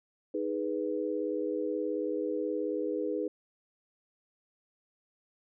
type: chord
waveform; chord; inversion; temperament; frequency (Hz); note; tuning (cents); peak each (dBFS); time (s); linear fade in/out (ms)
sine; G# minor; second; equal; 311.1 / 415.3 / 493.9; D#4 / G#4 / B4; 0 / 0 / 0; -34; 0.34-3.28; 5
effects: none